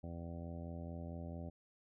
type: harmonic tone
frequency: 84.5 Hz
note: E2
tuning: 43 cents sharp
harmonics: 1 / 2 / 3 / 4 / 5 / 6 / 7 / 8 / 9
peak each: -46 / -48 / -51 / -57 / -61 / -59 / -54 / -63 / -60 dBFS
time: 0.03-1.5 s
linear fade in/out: 10 ms
effects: none

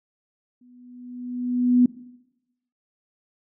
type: tone with exponential growth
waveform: sine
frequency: 246.9 Hz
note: B3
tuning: in tune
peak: -11 dBFS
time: 0.61-1.86 s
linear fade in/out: 5 ms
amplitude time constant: 270 ms
effects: noise-tail reverb RT60 0.9 s tail -19 dB re dry

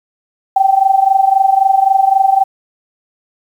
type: tone with amplitude modulation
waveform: sine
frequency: 776 Hz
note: G5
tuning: 18 cents flat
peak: -4 dBFS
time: 0.56-2.44 s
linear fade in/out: 5 ms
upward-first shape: sine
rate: 23.8 Hz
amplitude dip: 80%
effects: 7-bit

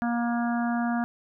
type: harmonic tone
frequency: 236.7 Hz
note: A#3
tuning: 27 cents sharp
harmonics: 1 / 3 / 4 / 5 / 6 / 7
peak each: -25 / -31 / -39 / -39 / -37 / -38 dBFS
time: 0.02-1.04 s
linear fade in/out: 0 ms
effects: none

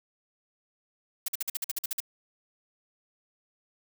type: noise bursts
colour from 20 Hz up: blue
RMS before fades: -30 dBFS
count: 11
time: 1.26-2.003 s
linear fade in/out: 5 ms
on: 23 ms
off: 49 ms
effects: none

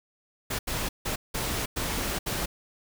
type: noise bursts at uneven times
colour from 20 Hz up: pink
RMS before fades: -30 dBFS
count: 6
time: 0.5-0.59 / 0.67-0.89 / 1.05-1.16 / 1.34-1.66 / 1.76-2.19 / 2.26-2.46 s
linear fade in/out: 10 ms
effects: none

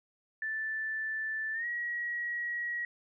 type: tone with pitch glide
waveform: sine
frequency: 1760 to 1908.2 Hz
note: A6 to A#6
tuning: 0 to +40 cents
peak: -32 dBFS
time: 0.42-2.85 s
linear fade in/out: 2 ms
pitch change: +140 cents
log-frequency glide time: 1.53-1.66 s
effects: none

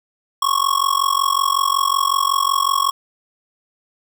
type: tone with amplitude modulation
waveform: square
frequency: 1100 Hz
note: C#6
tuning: 14 cents flat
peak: -12 dBFS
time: 0.42-2.91 s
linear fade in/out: 5 ms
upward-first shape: sine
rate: 45.4 Hz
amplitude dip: 95%
effects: none

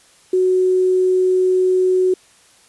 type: tone with quantisation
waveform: sine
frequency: 370 Hz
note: F#4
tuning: in tune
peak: -12 dBFS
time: 0.33-2.14 s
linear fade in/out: 5 ms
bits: 7
effects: white hiss -51 dBFS RMS until 2.68 s + resampled to 24000 Hz

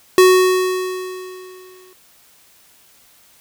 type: tone with exponential decay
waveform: square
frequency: 370 Hz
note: F#4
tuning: in tune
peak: -6 dBFS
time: 0.18-1.93 s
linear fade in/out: 1 ms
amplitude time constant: 380 ms
effects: white hiss -51 dBFS RMS until 3.4 s

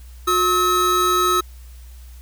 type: tone pair together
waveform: square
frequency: 360.9 / 1286 Hz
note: F#4 / E6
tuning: -43 / -43 cents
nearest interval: octave + minor seventh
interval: 2200 cents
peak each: -22 / -17 dBFS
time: 0.27-1.41 s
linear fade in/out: 10 ms
effects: added 61 Hz sine -37 dBFS peak until 2.21 s + white hiss -52 dBFS RMS until 2.21 s

